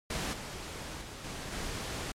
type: noise with level steps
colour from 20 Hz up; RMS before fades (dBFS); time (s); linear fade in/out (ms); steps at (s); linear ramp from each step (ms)
pink; -34 / -41 / -44 / -40 / -37; 0.1-2.12; 5; 0.33 / 1.01 / 1.24 / 1.52; 5
effects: low-pass 9000 Hz 12 dB/octave + MP3 96 kbps